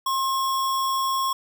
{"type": "tone with sample-and-hold", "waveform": "sine", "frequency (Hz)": 1067, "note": "C6", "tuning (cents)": 34, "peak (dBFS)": -21, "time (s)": [0.06, 1.33], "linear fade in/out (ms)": 5, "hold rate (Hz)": 4410, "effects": []}